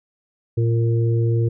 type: harmonic tone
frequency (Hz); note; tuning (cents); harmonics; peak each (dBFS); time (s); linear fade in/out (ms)
115.4; A#2; -17; 1 / 3 / 4; -16 / -26 / -28; 0.57-1.49; 10
effects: none